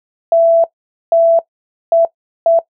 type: tone bursts at uneven times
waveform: sine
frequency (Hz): 666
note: E5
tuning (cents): +18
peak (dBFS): -6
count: 4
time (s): 0.32-0.64 / 1.12-1.39 / 1.92-2.05 / 2.46-2.59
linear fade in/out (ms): 2
effects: noise-tail reverb RT60 0.1 s tail -18 dB re dry